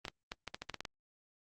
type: clicks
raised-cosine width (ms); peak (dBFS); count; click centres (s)
0.2; -22; 10; 0.052 / 0.082 / 0.319 / 0.477 / 0.545 / 0.62 / 0.697 / 0.743 / 0.806 / 0.852
effects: Opus 32 kbps